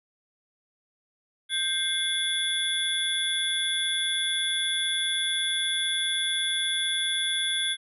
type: tone cluster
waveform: sine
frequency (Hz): 1571 / 2117 / 3405 / 3574 / 10350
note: G6 / C7 / G#7 / A7 / E9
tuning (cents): +3 / +20 / +42 / +26 / -33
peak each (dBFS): -33 / -35 / -26 / -35 / -35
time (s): 1.49-7.77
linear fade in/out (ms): 50
effects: none

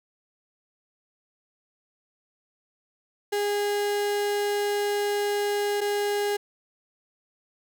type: tone pair in turn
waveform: 35% pulse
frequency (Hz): 410 / 410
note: G#4 / G#4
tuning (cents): -22 / -22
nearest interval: unison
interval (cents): 0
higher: neither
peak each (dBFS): -22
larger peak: neither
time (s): 3.32-5.81 / 5.81-6.37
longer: first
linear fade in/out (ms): 10
effects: none

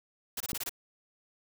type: noise bursts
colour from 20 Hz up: white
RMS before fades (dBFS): -35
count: 6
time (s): 0.37-0.694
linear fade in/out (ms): 5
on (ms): 34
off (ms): 24
type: click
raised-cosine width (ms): 3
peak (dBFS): -27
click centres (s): 0.532
effects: none

